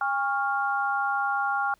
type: chord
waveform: sine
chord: Db major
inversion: second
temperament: equal with one note detuned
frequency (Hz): 810.2 / 1108.7 / 1396.9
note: Ab5 / Db6 / F6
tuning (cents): -43 / 0 / 0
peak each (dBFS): -27 / -31 / -27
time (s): 0.01-1.74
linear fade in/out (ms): 2
effects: pink hiss -64 dBFS RMS until 1.79 s